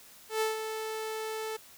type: tone with ADSR envelope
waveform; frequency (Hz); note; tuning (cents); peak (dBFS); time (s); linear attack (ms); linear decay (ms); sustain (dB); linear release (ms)
sawtooth; 438.5; A4; -6; -22; 0.29-1.57; 120; 150; -8; 10
effects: white hiss -54 dBFS RMS until 1.77 s